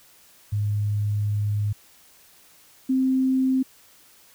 sine tone pair in turn, 103.83 / 261.6 Hz, G#2 / C4, 0 / 0 cents, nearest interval octave + major third, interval 1600 cents, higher second, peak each -21 / -18 dBFS, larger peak second, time 0.52-1.73 / 2.89-3.63 s, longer first, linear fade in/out 10 ms, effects white hiss -54 dBFS RMS until 4.34 s

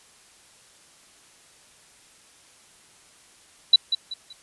sine tone with echo, 3951 Hz, B7, in tune, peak -9 dBFS, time 3.73-3.76 s, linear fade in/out 5 ms, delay 190 ms, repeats 3, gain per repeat -10 dB, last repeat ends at 4.33 s, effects white hiss -54 dBFS RMS until 4.42 s + resampled to 24000 Hz

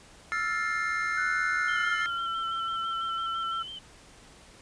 triangle chord, F major seventh, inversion third, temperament equal with one note detuned, 1318.5 / 1396.9 / 1760 / 2117 Hz, E6 / F6 / A6 / C7, 0 / 0 / 0 / +20 cents, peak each -31 dBFS, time 0.32-2.06 s, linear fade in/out 0 ms
sine tone with pitch glide, 1483 to 1344.3 Hz, F#6 to E6, +4 to +34 cents, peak -29 dBFS, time 1.17-3.63 s, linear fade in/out 10 ms, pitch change -170 cents, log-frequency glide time 1.51-2.35 s
sine tone with vibrato, 3082 Hz, G7, 30 cents flat, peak -38 dBFS, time 1.68-3.79 s, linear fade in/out 5 ms, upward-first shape square, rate 6 Hz, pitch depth 31 cents each way
effects pink hiss -53 dBFS RMS until 4.61 s + resampled to 22050 Hz

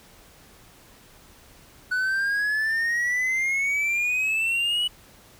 triangle exponential sweep, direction up, 1480 to 2960 Hz, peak -20 dBFS, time 1.91-4.88 s, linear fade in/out 10 ms, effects pink hiss -52 dBFS RMS until 5.39 s

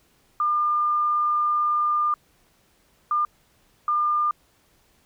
sine tone bursts at uneven times, 1203 Hz, D6, 41 cents sharp, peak -19 dBFS, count 3, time 0.4-2.14 / 3.11-3.25 / 3.88-4.31 s, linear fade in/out 2 ms, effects pink hiss -62 dBFS RMS until 5.05 s

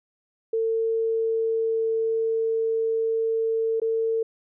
sine tone with dropouts, 449.9 Hz, A4, 39 cents sharp, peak -21 dBFS, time 0.53-4.23 s, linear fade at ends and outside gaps 5 ms, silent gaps 3.8-3.817 s, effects none

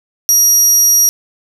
30% pulse tone, 5700 Hz, F8, 34 cents sharp, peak -3 dBFS, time 0.29-1.09 s, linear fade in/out 0 ms, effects none

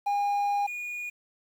triangle tone pair in turn, 812 / 2445 Hz, G#5 / D#7, -39 / -31 cents, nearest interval octave + perfect fifth, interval 1908 cents, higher second, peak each -22 / -31 dBFS, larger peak first, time 0.06-0.67 / 0.67-1.1 s, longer first, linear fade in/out 10 ms, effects 9-bit

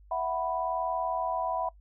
sine chord, E suspended second, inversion none, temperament equal, 659.3 / 740 / 987.8 Hz, E5 / F#5 / B5, 0 / 0 / 0 cents, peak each -32 dBFS, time 0.11-1.69 s, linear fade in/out 5 ms, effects noise-tail reverb RT60 0.1 s tail -22 dB re dry + added 50 Hz sine -52 dBFS peak until 1.8 s

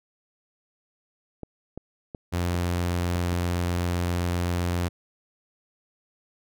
clicks, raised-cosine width 2 ms, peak -22 dBFS, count 7, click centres 1.433 / 1.776 / 2.148 / 2.547 / 3.156 / 3.328 / 3.774 s
sawtooth tone, 87.7 Hz, F2, 8 cents sharp, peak -20 dBFS, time 2.32-4.89 s, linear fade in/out 20 ms
effects none

